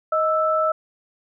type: tone pair together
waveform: sine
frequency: 627.5 / 1318.5 Hz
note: D#5 / E6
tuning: +15 / 0 cents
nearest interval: octave + minor second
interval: 1285 cents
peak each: -20 dBFS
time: 0.12-0.72 s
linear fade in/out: 5 ms
effects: none